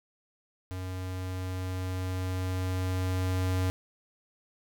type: tone with level ramp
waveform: square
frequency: 92.5 Hz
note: F#2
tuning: in tune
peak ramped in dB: -35 to -26 dBFS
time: 0.71-3.7 s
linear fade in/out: 0 ms
effects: none